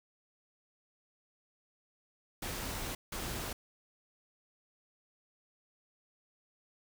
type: noise bursts at uneven times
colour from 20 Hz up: pink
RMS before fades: -39 dBFS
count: 2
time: 2.42-2.95 / 3.12-3.53 s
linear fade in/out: 5 ms
effects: none